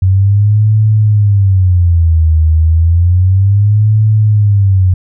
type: tone with vibrato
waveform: sine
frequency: 92.5 Hz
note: F#2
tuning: in tune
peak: -5 dBFS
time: 0.02-4.94 s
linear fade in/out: 5 ms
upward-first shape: sine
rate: 0.31 Hz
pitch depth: 270 cents each way
effects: none